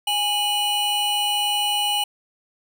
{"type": "tone pair together", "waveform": "square", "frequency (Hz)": [827.5, 2949], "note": ["G#5", "F#7"], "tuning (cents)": [-6, -6], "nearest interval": "octave + minor seventh", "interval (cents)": 2200, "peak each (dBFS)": [-25, -22], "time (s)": [0.07, 2.04], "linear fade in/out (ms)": 5, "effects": []}